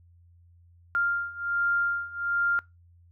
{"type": "beating tone pair", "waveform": "sine", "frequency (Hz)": [1396.9, 1398.2], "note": ["F6", "F6"], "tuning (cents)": [0, 2], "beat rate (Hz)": 1.3, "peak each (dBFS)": [-29, -27], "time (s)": [0.95, 2.59], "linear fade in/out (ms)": 0, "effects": ["noise-tail reverb RT60 0.2 s tail -22 dB re dry", "added 86 Hz sine -54 dBFS peak until 3.11 s"]}